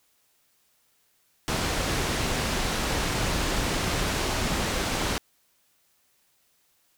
pink low-pass noise, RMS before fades -27 dBFS, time 1.48-5.18 s, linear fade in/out 0 ms, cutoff 7700 Hz, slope 12 dB/octave, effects white hiss -67 dBFS RMS until 6.97 s

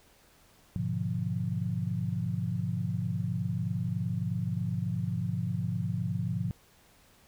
sine chord, G# diminished seventh, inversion none, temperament equal, 103.83 / 123.47 / 146.83 / 174.61 Hz, G#2 / B2 / D3 / F3, 0 / 0 / 0 / 0 cents, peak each -34 / -34 / -37 / -33 dBFS, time 0.76-6.51 s, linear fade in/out 0 ms, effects pink hiss -61 dBFS RMS until 7.27 s

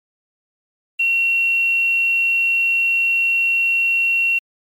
sine tone with quantisation, 2732 Hz, F7, 39 cents flat, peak -14 dBFS, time 0.99-4.39 s, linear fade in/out 10 ms, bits 7, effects MP3 96 kbps

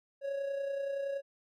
triangle tone with amplitude modulation, 554.4 Hz, C#5, in tune, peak -29 dBFS, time 0.21-1.22 s, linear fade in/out 50 ms, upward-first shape sine, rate 30.6 Hz, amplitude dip 45%, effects none

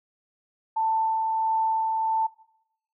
sine tone with tremolo, 888 Hz, A5, 16 cents sharp, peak -21 dBFS, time 0.76-2.27 s, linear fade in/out 10 ms, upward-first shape sine, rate 1.5 Hz, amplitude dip 25%, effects noise-tail reverb RT60 0.8 s tail -19 dB re dry

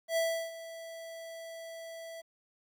square tone with ADSR envelope, 659.3 Hz, E5, in tune, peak -27 dBFS, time 0.08-2.22 s, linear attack 87 ms, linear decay 340 ms, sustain -16 dB, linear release 18 ms, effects 11-bit

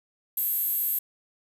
10% pulse tone with high-pass filter, 554.4 Hz, C#5, in tune, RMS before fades -27 dBFS, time 0.37-0.99 s, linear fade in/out 5 ms, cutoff 12000 Hz, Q 10, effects none

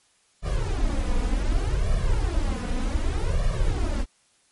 brown noise with flanger, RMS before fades -23 dBFS, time 0.42-4.06 s, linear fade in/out 50 ms, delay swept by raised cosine 1.7 to 4.1 ms, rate 0.66 Hz, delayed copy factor +0.9, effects white hiss -63 dBFS RMS until 4.51 s + MP3 48 kbps

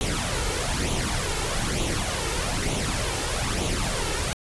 pink noise with flanger, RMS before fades -26 dBFS, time 0.01-4.33 s, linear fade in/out 0 ms, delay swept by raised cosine 0.29 to 2.29 ms, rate 1.1 Hz, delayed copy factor +0.55, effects resampled to 24000 Hz

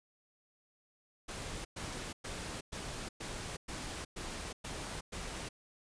pink noise bursts, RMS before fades -42 dBFS, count 9, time 1.28-5.49 s, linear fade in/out 10 ms, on 370 ms, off 110 ms, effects resampled to 22050 Hz

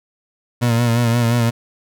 30% pulse tone with vibrato, 118.1 Hz, A#2, 23 cents sharp, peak -11 dBFS, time 0.61-1.51 s, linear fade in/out 20 ms, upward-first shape sine, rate 5.7 Hz, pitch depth 47 cents each way, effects none

